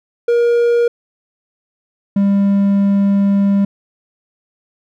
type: tone pair in turn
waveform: triangle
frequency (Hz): 473.6 / 199.12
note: A#4 / G3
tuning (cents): +27 / +27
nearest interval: octave + minor third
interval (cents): 1500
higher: first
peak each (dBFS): -8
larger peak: neither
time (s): 0.28-0.88 / 2.16-3.65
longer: second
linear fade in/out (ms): 5
effects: none